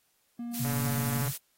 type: tone with pitch glide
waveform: triangle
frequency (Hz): 237.1 to 232.2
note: A#3 to A#3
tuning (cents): +30 to -7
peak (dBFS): -32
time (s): 0.39-1.22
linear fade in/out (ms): 5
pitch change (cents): -37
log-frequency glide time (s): 0.79-1.01
type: noise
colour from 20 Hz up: blue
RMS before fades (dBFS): -36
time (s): 0.53-1.38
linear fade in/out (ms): 20
type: tone with vibrato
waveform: sine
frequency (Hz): 129.5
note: C3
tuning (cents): -17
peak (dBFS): -29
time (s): 0.59-1.32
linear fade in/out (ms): 20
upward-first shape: sine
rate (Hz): 16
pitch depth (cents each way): 130
type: click train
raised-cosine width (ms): 0.5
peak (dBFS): -25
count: 91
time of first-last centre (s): 0.65-1.279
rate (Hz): 143
effects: white hiss -71 dBFS RMS until 1.57 s + AAC 48 kbps